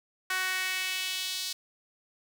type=tone with high-pass filter sweep; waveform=sawtooth; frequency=372.8 Hz; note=F#4; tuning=13 cents sharp; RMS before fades=-32 dBFS; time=0.3-1.53 s; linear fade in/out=5 ms; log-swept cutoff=1500 to 4300 Hz; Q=2; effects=none